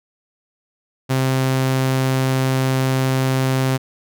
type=tone; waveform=sawtooth; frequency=131.6 Hz; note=C3; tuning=10 cents sharp; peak=-12 dBFS; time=1.09-3.78 s; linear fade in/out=20 ms; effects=none